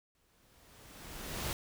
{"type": "noise with exponential growth", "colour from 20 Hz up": "pink", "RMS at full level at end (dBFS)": -35, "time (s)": [0.15, 1.53], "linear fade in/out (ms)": 1, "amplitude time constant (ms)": 300, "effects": []}